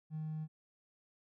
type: tone with hard clipping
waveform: triangle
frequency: 156.1 Hz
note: D#3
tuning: 6 cents sharp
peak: -38 dBFS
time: 0.1-0.48 s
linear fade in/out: 50 ms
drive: 4 dB
effects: none